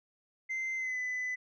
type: tone with pitch glide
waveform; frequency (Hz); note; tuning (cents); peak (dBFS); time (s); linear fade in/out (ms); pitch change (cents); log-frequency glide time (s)
sine; 2076 to 2004; C7 to B6; -14 to +25; -30; 0.49-1.36; 20; -61; 0.76-0.98
effects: tanh soft clip ceiling -31 dBFS